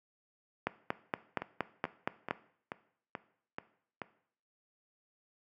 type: two click trains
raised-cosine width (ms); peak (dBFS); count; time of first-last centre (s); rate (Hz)
0.5; -15 / -22; 8 / 7; 0.67-2.309 / 1.42-4.017; 4.27 / 2.31
effects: noise-tail reverb RT60 0.6 s tail -17 dB re dry + high-pass 150 Hz 12 dB/octave